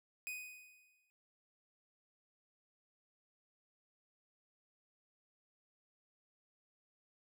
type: tone with exponential decay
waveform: 45% pulse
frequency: 2494 Hz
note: D#7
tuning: 3 cents sharp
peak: -39 dBFS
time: 0.27-1.1 s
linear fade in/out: 0 ms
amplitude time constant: 180 ms
effects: none